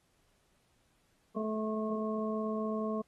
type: harmonic tone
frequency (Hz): 217.1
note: A3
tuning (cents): -23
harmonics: 1 / 2 / 3 / 5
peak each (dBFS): -34 / -37 / -39 / -41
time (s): 1.36-3.02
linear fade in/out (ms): 10
effects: pink hiss -73 dBFS RMS until 3.07 s + AAC 32 kbps